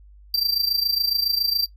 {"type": "tone with amplitude modulation", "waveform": "square", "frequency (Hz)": 4699, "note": "D8", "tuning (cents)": 0, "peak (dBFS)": -17, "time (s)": [0.34, 1.66], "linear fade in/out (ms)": 2, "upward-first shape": "sine", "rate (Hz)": 27.2, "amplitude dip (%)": 75, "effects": ["noise-tail reverb RT60 0.1 s tail -17 dB re dry", "added 50 Hz sine -45 dBFS peak until 1.76 s"]}